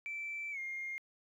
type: tone with pitch glide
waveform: sine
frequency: 2330 to 2124 Hz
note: D7 to C7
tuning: -14 to +25 cents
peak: -37 dBFS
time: 0.06-0.98 s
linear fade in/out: 0 ms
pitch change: -161 cents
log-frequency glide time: 0.51-0.59 s
effects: tanh soft clip ceiling -34 dBFS + 12-bit